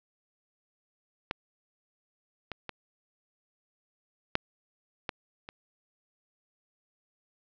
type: clicks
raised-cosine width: 0.3 ms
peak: -14 / -20 / -20 / -8 / -15 / -25 dBFS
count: 6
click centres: 1.311 / 2.517 / 2.693 / 4.354 / 5.092 / 5.489 s
effects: low-pass 5000 Hz 12 dB/octave